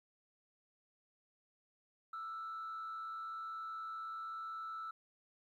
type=tone with frequency modulation; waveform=sine; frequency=1322 Hz; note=E6; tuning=5 cents sharp; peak=-40 dBFS; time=2.13-4.91 s; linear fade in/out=5 ms; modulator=101 Hz; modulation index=0.43; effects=tanh soft clip ceiling -39 dBFS + 13-bit